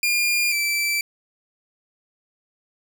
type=tone pair in turn; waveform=sawtooth; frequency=2411 / 2330 Hz; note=D7 / D7; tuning=+45 / -14 cents; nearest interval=minor second; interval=59 cents; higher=first; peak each=-15 / -17 dBFS; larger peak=first; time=0.03-0.52 / 0.52-1.01 s; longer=neither; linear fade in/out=2 ms; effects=none